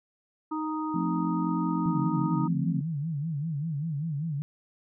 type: harmonic tone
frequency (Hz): 311.1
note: D#4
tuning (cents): 0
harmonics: 1 / 3 / 4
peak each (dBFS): -30 / -35 / -36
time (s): 0.51-2.48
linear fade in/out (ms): 10
type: chord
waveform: sine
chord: F major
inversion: none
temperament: equal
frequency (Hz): 174.61 / 220 / 261.6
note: F3 / A3 / C4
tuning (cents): 0 / 0 / 0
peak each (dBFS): -29 / -34 / -33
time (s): 0.94-2.81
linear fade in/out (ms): 5
type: tone with vibrato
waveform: sine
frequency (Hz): 152.9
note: D#3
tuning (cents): -30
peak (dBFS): -28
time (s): 1.86-4.42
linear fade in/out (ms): 0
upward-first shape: sine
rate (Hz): 5.1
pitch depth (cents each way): 160
effects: none